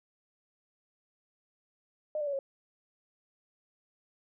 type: tone with pitch steps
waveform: sine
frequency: 610 / 587.9 / 566.5 / 546 Hz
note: D#5 / D5 / C#5 / C#5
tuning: -34 / +2 / +37 / -26 cents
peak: -30 dBFS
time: 2.15-2.39 s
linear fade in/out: 2 ms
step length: 60 ms
effects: none